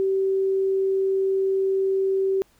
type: tone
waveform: sine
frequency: 385.4 Hz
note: G4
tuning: 29 cents flat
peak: -19 dBFS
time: 0-2.42 s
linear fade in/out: 0 ms
effects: pink hiss -61 dBFS RMS until 2.59 s